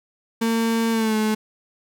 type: tone with pitch glide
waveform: 35% pulse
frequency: 227.5 to 215.9 Hz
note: A#3 to A3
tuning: -42 to -33 cents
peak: -17 dBFS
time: 0.41-1.35 s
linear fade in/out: 10 ms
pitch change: -91 cents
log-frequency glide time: 0.91-1.16 s
effects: none